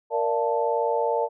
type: chord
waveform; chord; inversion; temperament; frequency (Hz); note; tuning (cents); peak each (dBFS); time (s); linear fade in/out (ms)
sine; Bb major seventh; none; equal with one note detuned; 466.2 / 587.3 / 684.5 / 880; Bb4 / D5 / F5 / A5; 0 / 0 / -35 / 0; -25 / -27 / -30 / -26; 0.1-1.29; 50
effects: none